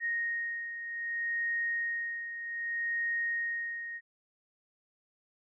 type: beating tone pair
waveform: sine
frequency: 1864.7 / 1865.34 Hz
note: A#6 / A#6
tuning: 0 / +1 cents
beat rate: 0.64 Hz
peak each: -32 / -39 dBFS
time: 0-4.01 s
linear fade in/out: 50 ms
effects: none